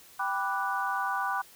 sine chord, G major seventh, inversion none, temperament equal, 784 / 987.8 / 1174.7 / 1480 Hz, G5 / B5 / D6 / F#6, 0 / 0 / 0 / 0 cents, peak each -33 dBFS, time 0.19-1.42 s, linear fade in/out 10 ms, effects white hiss -54 dBFS RMS until 1.55 s

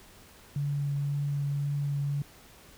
sine tone with vibrato, 142.7 Hz, D3, 49 cents flat, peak -27 dBFS, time 0.56-2.22 s, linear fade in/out 2 ms, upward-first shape triangle, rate 1.9 Hz, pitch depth 12 cents each way, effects pink hiss -54 dBFS RMS until 2.77 s

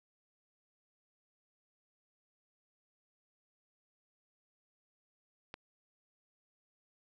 click, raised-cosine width 0.3 ms, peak -27 dBFS, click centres 5.541 s, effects none

